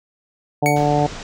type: harmonic tone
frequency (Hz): 146.83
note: D3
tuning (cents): 0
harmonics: 1 / 2 / 3 / 4 / 5 / 6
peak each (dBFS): -20 / -22 / -23 / -22 / -19 / -26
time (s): 0.62-1.07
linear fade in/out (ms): 10
type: tone with exponential decay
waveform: 45% pulse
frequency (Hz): 2241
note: C#7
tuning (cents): +18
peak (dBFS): -16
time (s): 0.66-0.93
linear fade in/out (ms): 0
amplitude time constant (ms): 57
type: low-pass noise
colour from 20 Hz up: pink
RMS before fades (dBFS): -33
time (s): 0.76-1.23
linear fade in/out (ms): 2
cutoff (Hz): 7200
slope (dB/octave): 48
effects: none